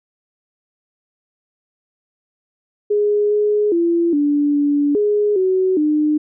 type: tone with pitch steps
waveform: sine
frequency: 415.2 / 418.3 / 339.6 / 290.7 / 288.9 / 416 / 374.7 / 302.3 Hz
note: G#4 / G#4 / F4 / D4 / D4 / G#4 / F#4 / D#4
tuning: 0 / +12 / -48 / -18 / -28 / +3 / +22 / -50 cents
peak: -13 dBFS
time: 2.9-6.18 s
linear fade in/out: 10 ms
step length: 410 ms
effects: none